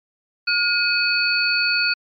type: tone cluster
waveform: sine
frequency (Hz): 1429 / 2523 / 4457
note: F6 / D#7 / C#8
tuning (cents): +39 / +23 / +9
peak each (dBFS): -21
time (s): 0.47-1.94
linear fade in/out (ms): 10
effects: MP3 48 kbps